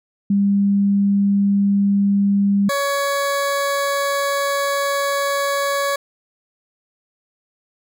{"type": "tone pair in turn", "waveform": ["sine", "20% pulse"], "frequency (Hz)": [200, 561.1], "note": ["G3", "C#5"], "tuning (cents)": [35, 21], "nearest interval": "octave + tritone", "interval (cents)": 1786, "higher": "second", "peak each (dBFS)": -13, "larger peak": "neither", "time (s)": [[0.3, 2.69], [2.69, 5.96]], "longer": "second", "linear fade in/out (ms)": 5, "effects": []}